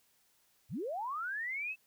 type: linear sweep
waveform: sine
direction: up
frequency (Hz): 73.42 to 2665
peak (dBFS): -35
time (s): 0.69-1.76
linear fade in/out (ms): 50
effects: white hiss -71 dBFS RMS until 1.86 s